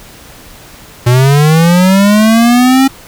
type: linear sweep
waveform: square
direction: up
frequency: 119.4 to 270.9 Hz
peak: -5 dBFS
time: 1.06-2.88 s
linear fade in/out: 10 ms
effects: pink hiss -35 dBFS RMS until 3.07 s